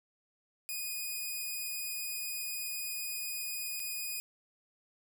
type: tone with dropouts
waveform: 5% pulse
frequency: 2477 Hz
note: D#7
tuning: 8 cents flat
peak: -26 dBFS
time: 0.69-4.2 s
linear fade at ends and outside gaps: 0 ms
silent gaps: 3.796-3.801 s
effects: none